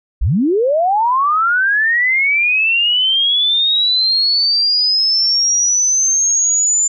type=linear sweep; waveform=sine; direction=up; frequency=35.03 to 7140 Hz; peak=-11 dBFS; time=0.21-6.88 s; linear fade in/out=10 ms; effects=none